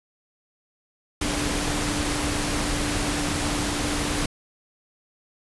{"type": "tone in noise", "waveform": "sine", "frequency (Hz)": 293.7, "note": "D4", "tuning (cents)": 0, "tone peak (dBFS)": -30, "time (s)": [1.21, 4.26], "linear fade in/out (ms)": 5, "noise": "pink", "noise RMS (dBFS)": -26, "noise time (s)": [1.21, 4.26], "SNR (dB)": -7, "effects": ["resampled to 24000 Hz"]}